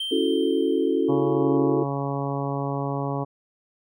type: tone with exponential decay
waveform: triangle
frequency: 3136 Hz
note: G7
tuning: in tune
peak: -24 dBFS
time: 0-1.57 s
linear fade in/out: 5 ms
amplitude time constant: 340 ms
type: chord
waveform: sine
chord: F# minor seventh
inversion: second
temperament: equal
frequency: 277.2 / 329.6 / 370 / 440 Hz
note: C#4 / E4 / F#4 / A4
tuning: 0 / 0 / 0 / 0 cents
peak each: -25 dBFS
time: 0.11-1.84 s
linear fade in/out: 10 ms
type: harmonic tone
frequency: 139.5 Hz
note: C#3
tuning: 11 cents sharp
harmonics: 1 / 2 / 3 / 4 / 5 / 6 / 7 / 8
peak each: -28 / -31 / -33 / -34 / -35 / -36 / -36 / -37 dBFS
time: 1.08-3.25 s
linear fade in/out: 20 ms
effects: none